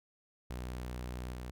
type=tone with level steps; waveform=sawtooth; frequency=61.74 Hz; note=B1; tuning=in tune; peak=-35 / -37 dBFS; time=0.5-1.51 s; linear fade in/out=5 ms; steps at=1.32 s; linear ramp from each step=20 ms; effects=none